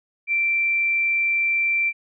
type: tone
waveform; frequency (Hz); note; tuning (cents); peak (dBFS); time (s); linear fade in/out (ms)
sine; 2349; D7; 0; -18; 0.27-1.93; 50
effects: none